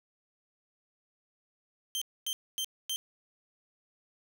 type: tone bursts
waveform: sawtooth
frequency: 3136 Hz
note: G7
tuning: in tune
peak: -28 dBFS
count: 4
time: 1.95-2.96 s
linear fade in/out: 0 ms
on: 65 ms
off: 250 ms
effects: none